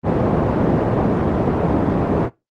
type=band-pass noise; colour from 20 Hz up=pink; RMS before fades=-17 dBFS; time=0.03-2.3 s; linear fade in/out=50 ms; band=110 to 670 Hz; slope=12 dB/octave; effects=noise-tail reverb RT60 0.2 s tail -19 dB re dry + Opus 24 kbps